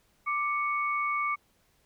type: tone pair together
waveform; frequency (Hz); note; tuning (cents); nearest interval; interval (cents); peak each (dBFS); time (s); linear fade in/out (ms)
sine; 1176 / 2220; D6 / C#7; +2 / +2; major seventh; 1100; -28 / -31; 0.26-1.36; 20
effects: pink hiss -68 dBFS RMS until 1.85 s